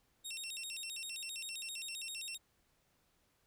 20% pulse tone with vibrato, 3181 Hz, G7, 25 cents sharp, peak -36 dBFS, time 0.24-2.38 s, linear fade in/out 20 ms, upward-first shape square, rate 7.6 Hz, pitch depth 280 cents each way, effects pink hiss -75 dBFS RMS until 3.46 s

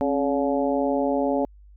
harmonic tone with a mistuned harmonic, 142.1 Hz, C#3, 43 cents sharp, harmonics 2 / 3 / 4 / 5 / 6, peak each -24 / -28 / -25 / -29 / -31 dBFS, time 0.01-1.45 s, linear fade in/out 0 ms, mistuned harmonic 2, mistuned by -77 cents, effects added 50 Hz sine -46 dBFS peak until 1.76 s

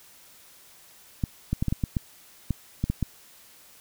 clicks, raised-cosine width 5 ms, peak -12 dBFS, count 11, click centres 1.238 / 1.53 / 1.625 / 1.683 / 1.725 / 1.838 / 1.968 / 2.507 / 2.84 / 2.9 / 3.027 s, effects white hiss -53 dBFS RMS until 3.8 s

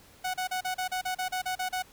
sawtooth tone bursts, 740 Hz, F#5, in tune, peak -25 dBFS, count 12, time 0.24-1.825 s, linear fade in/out 10 ms, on 100 ms, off 35 ms, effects pink hiss -56 dBFS RMS until 1.92 s

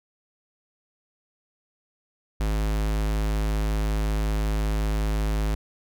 square tone, 52.7 Hz, G#1, 26 cents sharp, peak -23 dBFS, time 2.4-5.55 s, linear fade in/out 5 ms, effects none

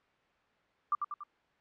sine tone with echo, 1183 Hz, D6, 12 cents sharp, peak -25 dBFS, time 0.92-0.95 s, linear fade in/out 2 ms, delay 95 ms, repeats 3, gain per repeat -5 dB, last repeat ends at 1.235 s, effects white hiss -69 dBFS RMS until 1.6 s + low-pass 2000 Hz 12 dB/octave

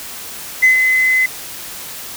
sine tone with ADSR envelope, 2035 Hz, C7, 49 cents flat, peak -4 dBFS, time 0.62-1.26 s, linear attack 18 ms, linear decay 120 ms, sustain -6 dB, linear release 4 ms, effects tanh soft clip ceiling -3 dBFS + white hiss -30 dBFS RMS until 2.16 s

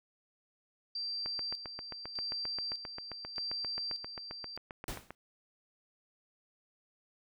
sine tone with tremolo, 4699 Hz, D8, in tune, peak -35 dBFS, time 0.95-4.57 s, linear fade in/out 5 ms, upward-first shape square, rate 0.83 Hz, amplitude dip 60%
click train, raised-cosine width 0.5 ms, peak -27 dBFS, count 30, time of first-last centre 1.26-5.106 s, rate 7.54 Hz
pink noise with exponential decay, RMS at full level -36 dBFS, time 4.88-5.15 s, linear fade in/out 1 ms, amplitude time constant 57 ms
effects none

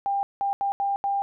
sine tone bursts at uneven times, 797 Hz, G5, 28 cents sharp, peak -22 dBFS, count 5, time 0.06-0.23 / 0.41-0.53 / 0.61-0.72 / 0.8-0.96 / 1.04-1.22 s, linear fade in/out 0 ms, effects none

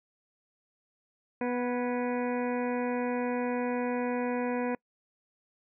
harmonic tone with a mistuned harmonic, 245.8 Hz, B3, 8 cents flat, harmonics 1 / 2 / 3 / 4 / 6 / 7 / 8 / 9 / 10, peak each -31 / -32 / -39 / -39 / -46 / -45 / -46 / -49 / -46 dBFS, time 1.41-4.75 s, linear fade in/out 2 ms, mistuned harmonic 7, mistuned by -46 cents, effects noise-tail reverb RT60 0.1 s tail -26 dB re dry

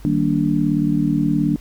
sine chord, Eb major seventh, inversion none, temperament just, 155.56 / 194.45 / 233.3 / 291.7 Hz, Eb3 / G3 / Bb3 / D4, 0 / -14 / +2 / -12 cents, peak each -21 / -22 / -22 / -19 dBFS, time 0.05-1.56 s, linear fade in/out 0 ms, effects added 50 Hz sine -37 dBFS peak until 1.6 s + pink hiss -49 dBFS RMS until 1.6 s

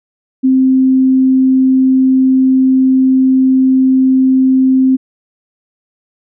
sine tone, 261.6 Hz, C4, in tune, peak -6 dBFS, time 0.43-4.97 s, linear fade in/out 20 ms, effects none

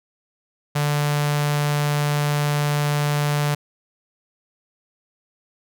sawtooth tone with notch filter, 146.83 Hz, D3, in tune, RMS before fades -21 dBFS, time 0.75-3.55 s, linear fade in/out 10 ms, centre 320 Hz, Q 1.2, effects none

